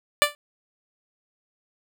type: tone with exponential decay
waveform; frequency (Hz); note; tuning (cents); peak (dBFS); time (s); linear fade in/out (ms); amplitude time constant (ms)
10% pulse; 587.3; D5; 0; -3; 0.22-0.35; 0; 27
effects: none